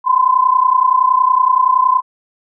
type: tone pair together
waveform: sine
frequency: 1007 / 1037.7 Hz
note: B5 / C6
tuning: +33 / -15 cents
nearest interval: minor second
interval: 52 cents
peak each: -12 dBFS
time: 0.04-2.02 s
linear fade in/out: 50 ms
effects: none